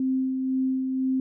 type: tone with tremolo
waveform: sine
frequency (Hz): 261.6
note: C4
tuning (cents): 0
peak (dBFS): -21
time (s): 0-1.2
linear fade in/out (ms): 2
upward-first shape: sine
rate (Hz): 2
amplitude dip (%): 35
effects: none